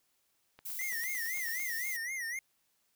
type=click train; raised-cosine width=0.3 ms; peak=-36 dBFS; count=10; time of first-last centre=0.59-1.599 s; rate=8.92 Hz
type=noise; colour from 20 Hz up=violet; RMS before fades=-40 dBFS; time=0.65-1.97 s; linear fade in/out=10 ms
type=tone with vibrato; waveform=square; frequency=1970 Hz; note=B6; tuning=5 cents flat; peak=-36 dBFS; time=0.79-2.39 s; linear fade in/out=2 ms; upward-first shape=sine; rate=3.9 Hz; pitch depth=150 cents each way
effects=white hiss -75 dBFS RMS until 2.95 s